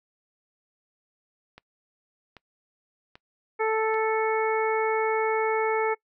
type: click train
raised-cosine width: 0.3 ms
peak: -29 dBFS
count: 4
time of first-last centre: 1.58-3.942 s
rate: 1.27 Hz
type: harmonic tone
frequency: 440 Hz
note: A4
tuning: in tune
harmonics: 1 / 2 / 3 / 4 / 5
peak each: -24 / -28 / -32 / -36 / -32 dBFS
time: 3.59-5.95 s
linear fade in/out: 20 ms
effects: noise-tail reverb RT60 0.1 s tail -23 dB re dry